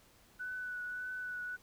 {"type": "tone with vibrato", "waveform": "sine", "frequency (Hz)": 1487, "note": "F#6", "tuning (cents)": 8, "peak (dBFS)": -38, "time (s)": [0.39, 1.57], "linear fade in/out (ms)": 20, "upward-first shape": "triangle", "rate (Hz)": 1.7, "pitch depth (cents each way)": 23, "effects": ["pink hiss -64 dBFS RMS until 1.62 s"]}